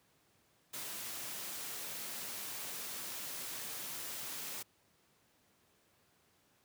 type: noise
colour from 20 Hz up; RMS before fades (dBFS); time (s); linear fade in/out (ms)
white; -43; 0.73-4.63; 10
effects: pink hiss -71 dBFS RMS until 6.64 s + high-pass 100 Hz 12 dB/octave